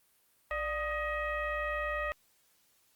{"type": "tone with frequency modulation", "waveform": "sine", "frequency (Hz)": 1244.5, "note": "D#6", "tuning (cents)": 0, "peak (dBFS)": -31, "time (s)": [0.51, 2.12], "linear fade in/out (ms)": 0, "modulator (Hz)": 651, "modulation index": 1.5, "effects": ["white hiss -69 dBFS RMS until 2.95 s", "Opus 32 kbps"]}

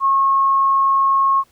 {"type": "tone", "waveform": "sine", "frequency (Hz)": 1088, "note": "C#6", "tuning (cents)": -33, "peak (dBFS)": -12, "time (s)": [0, 1.44], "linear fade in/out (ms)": 50, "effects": ["pink hiss -57 dBFS RMS until 1.51 s"]}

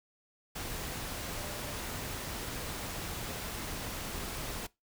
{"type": "tone in noise", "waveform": "sine", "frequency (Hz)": 595, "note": "D5", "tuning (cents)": 22, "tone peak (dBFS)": -48, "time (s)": [1.35, 1.74], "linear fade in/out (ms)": 10, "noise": "pink", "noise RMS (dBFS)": -39, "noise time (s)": [0.55, 4.67], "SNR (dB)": -12, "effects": ["noise-tail reverb RT60 0.2 s tail -21 dB re dry"]}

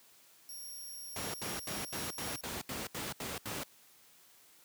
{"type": "tone", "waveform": "5% pulse", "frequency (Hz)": 5588, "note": "F8", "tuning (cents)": 0, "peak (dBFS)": -38, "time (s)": [0.49, 2.41], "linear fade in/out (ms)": 2}
{"type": "noise bursts", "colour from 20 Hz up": "pink", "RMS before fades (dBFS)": -39, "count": 10, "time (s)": [1.16, 3.635], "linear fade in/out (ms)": 2, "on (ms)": 180, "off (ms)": 75}
{"effects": ["white hiss -62 dBFS RMS until 4.64 s", "high-pass 100 Hz 12 dB/octave"]}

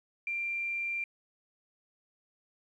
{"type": "tone with quantisation", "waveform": "sine", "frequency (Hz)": 2372, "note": "D7", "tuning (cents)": 17, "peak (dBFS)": -31, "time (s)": [0.27, 1.04], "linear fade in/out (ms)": 2, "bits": 10, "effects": ["resampled to 22050 Hz"]}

